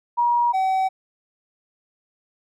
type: tone pair in turn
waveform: sine / triangle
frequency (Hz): 955 / 760.6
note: A#5 / F#5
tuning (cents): +42 / +48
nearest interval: major third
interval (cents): 394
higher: first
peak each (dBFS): -16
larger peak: neither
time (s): 0.17-0.53 / 0.53-0.89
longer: neither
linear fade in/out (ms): 20
effects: none